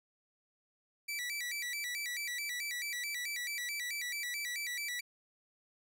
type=tone with vibrato; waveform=sawtooth; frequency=2127 Hz; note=C7; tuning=28 cents sharp; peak=-33 dBFS; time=1.08-5.01 s; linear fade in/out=10 ms; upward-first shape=square; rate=4.6 Hz; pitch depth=150 cents each way; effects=none